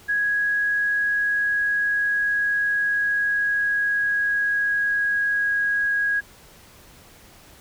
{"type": "tone with pitch glide", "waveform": "sine", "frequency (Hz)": [1661.2, 1648.8], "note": ["G#6", "G#6"], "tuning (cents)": [0, -13], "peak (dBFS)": -19, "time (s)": [0.08, 6.21], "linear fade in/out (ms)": 20, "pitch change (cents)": -13, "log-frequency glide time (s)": [0.76, 6.09], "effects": ["pink hiss -49 dBFS RMS until 7.6 s"]}